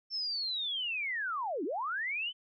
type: linear two-way sweep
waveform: sine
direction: down then up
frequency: 5400 to 261.6 to 3099 Hz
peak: -32 dBFS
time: 0.1-2.33 s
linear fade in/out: 50 ms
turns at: 1.64 s
effects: none